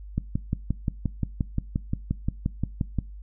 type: click train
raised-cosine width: 5 ms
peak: -12 dBFS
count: 17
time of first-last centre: 0.18-2.987 s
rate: 5.7 Hz
effects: noise-tail reverb RT60 0.3 s tail -22 dB re dry + added 50 Hz sine -38 dBFS peak until 3.22 s